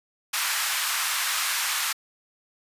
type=high-pass noise; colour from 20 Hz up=pink; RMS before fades=-26 dBFS; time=0.33-1.93 s; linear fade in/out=10 ms; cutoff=1100 Hz; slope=24 dB/octave; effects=resampled to 32000 Hz